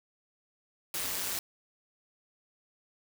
white noise with amplitude modulation, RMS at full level -31 dBFS, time 0.94-1.39 s, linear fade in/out 2 ms, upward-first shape sine, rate 193 Hz, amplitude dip 70%, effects none

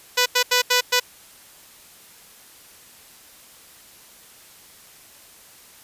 5% pulse tone bursts at uneven times, 495.4 Hz, B4, 5 cents sharp, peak -4 dBFS, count 5, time 0.17-0.26 / 0.35-0.43 / 0.51-0.62 / 0.7-0.81 / 0.92-1 s, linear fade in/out 10 ms, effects white hiss -48 dBFS RMS until 5.83 s + resampled to 32000 Hz

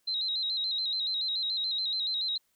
sine tone with vibrato, 3951 Hz, B7, in tune, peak -28 dBFS, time 0.07-2.38 s, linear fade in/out 10 ms, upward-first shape square, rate 7 Hz, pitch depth 63 cents each way, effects white hiss -73 dBFS RMS until 2.55 s

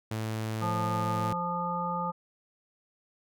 sawtooth tone, 110 Hz, A2, in tune, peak -27 dBFS, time 0.11-1.33 s, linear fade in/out 5 ms
harmonic tone, 174.61 Hz, F3, in tune, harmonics 1 / 3 / 5 / 7, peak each -35 / -38 / -33 / -33 dBFS, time 0.61-2.12 s, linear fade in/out 20 ms
effects none

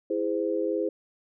sine chord, E augmented, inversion none, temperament just, 329.6 / 412 / 515 Hz, E4 / G#4 / B#4, 0 / -14 / -28 cents, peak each -29 dBFS, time 0.1-0.89 s, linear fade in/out 5 ms, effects none

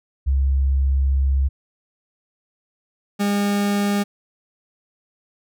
sine / 40% pulse tone pair in turn, 67.7 / 202.9 Hz, C#2 / G#3, -40 / -40 cents, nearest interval octave + perfect fifth, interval 1900 cents, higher second, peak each -15 / -17 dBFS, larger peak first, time 0.26-1.49 / 3.19-4.04 s, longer first, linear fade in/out 20 ms, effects none

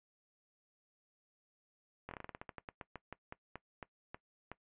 slowing click train, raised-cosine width 0.5 ms, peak -29 dBFS, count 20, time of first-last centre 2.09-4.516 s, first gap 22 ms, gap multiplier 1.17, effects noise-tail reverb RT60 0.1 s tail -19 dB re dry + resampled to 8000 Hz

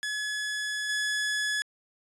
sawtooth tone with level steps, 1700 Hz, G#6, 40 cents sharp, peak -26 / -23 dBFS, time 0.03-1.62 s, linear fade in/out 0 ms, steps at 0.89 s, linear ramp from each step 5 ms, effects resampled to 22050 Hz

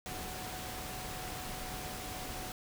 sine tone in noise, 740 Hz, F#5, in tune, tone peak -47 dBFS, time 0.06-2.52 s, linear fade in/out 0 ms, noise pink, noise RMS -42 dBFS, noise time 0.06-2.52 s, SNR -8 dB, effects none

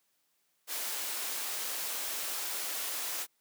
white high-pass noise, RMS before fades -36 dBFS, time 0.67-3.27 s, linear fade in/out 50 ms, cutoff 380 Hz, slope 12 dB/octave, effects white hiss -75 dBFS RMS until 3.4 s + high-pass 150 Hz 12 dB/octave

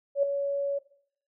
sine tone with ADSR envelope, 562 Hz, C#5, 24 cents sharp, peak -18 dBFS, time 0.15-0.79 s, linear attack 80 ms, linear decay 4 ms, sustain -8 dB, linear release 12 ms, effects noise-tail reverb RT60 0.6 s tail -17 dB re dry

